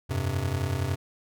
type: chord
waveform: square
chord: F suspended second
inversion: none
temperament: just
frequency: 87.31 / 98.22 / 130.96 Hz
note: F2 / G2 / C3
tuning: 0 / +4 / +2 cents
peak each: -32 / -31 / -31 dBFS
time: 0.09-0.96 s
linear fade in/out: 20 ms
effects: none